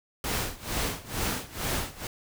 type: noise with tremolo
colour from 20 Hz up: pink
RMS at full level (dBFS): -28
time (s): 0.24-2.07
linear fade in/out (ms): 2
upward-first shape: sine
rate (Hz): 2.2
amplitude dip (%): 90
effects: none